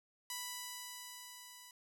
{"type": "tone with level ramp", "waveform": "5% pulse", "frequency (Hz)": 987.8, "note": "B5", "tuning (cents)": 0, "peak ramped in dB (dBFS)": [-28, -42], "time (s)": [0.3, 1.71], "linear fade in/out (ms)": 2, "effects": []}